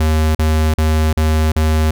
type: tone bursts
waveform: square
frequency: 78.2 Hz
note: D#2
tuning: 9 cents sharp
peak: -12 dBFS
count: 5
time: 0-1.91 s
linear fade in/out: 5 ms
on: 350 ms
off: 40 ms
effects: none